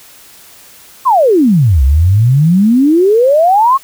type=exponential two-way sweep; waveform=sine; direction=down then up; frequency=1118 to 63.5 to 1118 Hz; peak=-5 dBFS; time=1.05-3.78 s; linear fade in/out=20 ms; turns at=1.83 s; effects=white hiss -39 dBFS RMS until 3.83 s